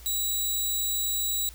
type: tone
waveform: 10% pulse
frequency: 3892 Hz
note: B7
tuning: 26 cents flat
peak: -18 dBFS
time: 0.06-1.49 s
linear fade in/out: 0 ms
effects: added 58 Hz sine -45 dBFS peak until 1.54 s + white hiss -51 dBFS RMS until 1.54 s